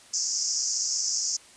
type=band-pass noise; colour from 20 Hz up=pink; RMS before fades=-28 dBFS; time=0.13-1.37 s; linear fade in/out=10 ms; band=5000 to 7200 Hz; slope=96 dB/octave; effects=white hiss -52 dBFS RMS until 1.56 s + resampled to 22050 Hz